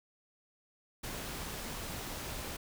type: noise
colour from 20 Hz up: pink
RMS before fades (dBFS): -41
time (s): 1.03-2.57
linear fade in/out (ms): 10
effects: none